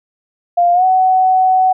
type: tone with pitch glide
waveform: sine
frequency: 698.5 to 748.6 Hz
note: F5 to F#5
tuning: 0 to +20 cents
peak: -8 dBFS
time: 0.57-1.73 s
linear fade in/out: 10 ms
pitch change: +120 cents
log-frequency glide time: 0.73-0.84 s
effects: none